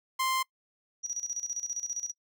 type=tone; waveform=sawtooth; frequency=1046.5 Hz; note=C6; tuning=in tune; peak=-23 dBFS; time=0.19-0.43 s; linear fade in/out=10 ms
type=tone with tremolo; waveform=sine; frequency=5790 Hz; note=F#8; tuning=38 cents flat; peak=-29 dBFS; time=1.03-2.12 s; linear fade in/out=20 ms; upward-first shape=square; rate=15 Hz; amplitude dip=75%
effects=noise-tail reverb RT60 0.1 s tail -24 dB re dry